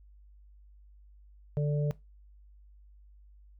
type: harmonic tone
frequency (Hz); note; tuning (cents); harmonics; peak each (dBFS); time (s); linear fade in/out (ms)
146.83; D3; 0; 1 / 3 / 4; -26 / -36 / -38; 1.57-1.91; 0
effects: noise-tail reverb RT60 0.2 s tail -19 dB re dry + added 50 Hz sine -53 dBFS peak until 3.59 s